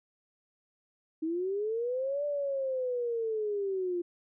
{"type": "linear two-way sweep", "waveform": "sine", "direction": "up then down", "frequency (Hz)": [311.1, 587.3, 344.4], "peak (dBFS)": -29, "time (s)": [1.22, 4.02], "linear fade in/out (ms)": 10, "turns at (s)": 2.25, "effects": []}